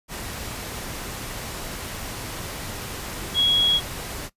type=tone in noise; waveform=sine; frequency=3322 Hz; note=G#7; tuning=in tune; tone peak=-16 dBFS; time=3.34-3.81 s; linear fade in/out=50 ms; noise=pink; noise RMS=-33 dBFS; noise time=0.08-4.3 s; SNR=+14 dB; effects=noise-tail reverb RT60 0.1 s tail -18 dB re dry + resampled to 32000 Hz